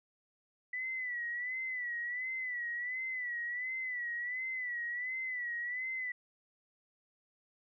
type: tone with vibrato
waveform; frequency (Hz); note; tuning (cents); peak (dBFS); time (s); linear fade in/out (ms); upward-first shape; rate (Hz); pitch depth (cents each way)
sine; 1975.5; B6; 0; -35; 0.73-6.12; 5; sine; 1.4; 78
effects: none